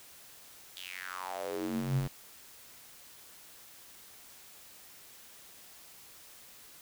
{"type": "tone with high-pass filter sweep", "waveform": "square", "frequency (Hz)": 46.04, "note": "F#1", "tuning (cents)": -8, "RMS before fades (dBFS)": -36, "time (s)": [0.76, 2.08], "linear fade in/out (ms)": 10, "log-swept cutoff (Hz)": [3600, 94], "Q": 5.2, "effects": ["white hiss -54 dBFS RMS until 6.81 s"]}